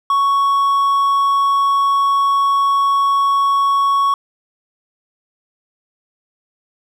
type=tone; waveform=triangle; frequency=1112 Hz; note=C#6; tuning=5 cents sharp; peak=-10 dBFS; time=0.1-4.14 s; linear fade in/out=2 ms; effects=none